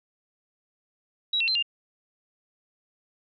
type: tone with pitch steps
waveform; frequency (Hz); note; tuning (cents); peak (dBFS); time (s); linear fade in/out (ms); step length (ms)
sine; 3873 / 2703 / 4111 / 2801; B7 / E7 / C8 / F7; -35 / +43 / -31 / +4; -22; 1.33-1.626; 5; 74
effects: none